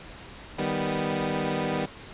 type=chord; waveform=15% pulse; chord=Eb augmented; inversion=none; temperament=equal with one note detuned; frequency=155.03 / 196 / 246.9 Hz; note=Eb3 / G3 / B3; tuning=-6 / 0 / 0 cents; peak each=-24 dBFS; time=0.58-1.86 s; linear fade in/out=10 ms; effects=pink hiss -44 dBFS RMS until 2.13 s + resampled to 8000 Hz